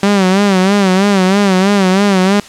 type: tone with vibrato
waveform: sawtooth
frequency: 194.1 Hz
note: G3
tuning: 17 cents flat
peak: -4 dBFS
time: 0.03-2.4 s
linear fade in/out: 2 ms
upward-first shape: sine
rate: 3.1 Hz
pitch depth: 95 cents each way
effects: white hiss -34 dBFS RMS until 2.48 s + low-pass 7000 Hz 12 dB/octave